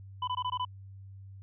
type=tone bursts; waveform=square; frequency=999 Hz; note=B5; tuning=20 cents sharp; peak=-30 dBFS; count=6; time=0.22-0.65 s; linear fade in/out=5 ms; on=55 ms; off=20 ms; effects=added 97 Hz sine -45 dBFS peak until 1.42 s + resampled to 8000 Hz